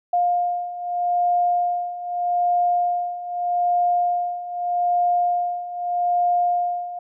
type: beating tone pair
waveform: sine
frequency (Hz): 706 / 706.81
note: F5 / F5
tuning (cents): +19 / +21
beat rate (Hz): 0.81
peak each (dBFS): -24 / -20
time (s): 0.13-6.99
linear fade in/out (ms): 5
effects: none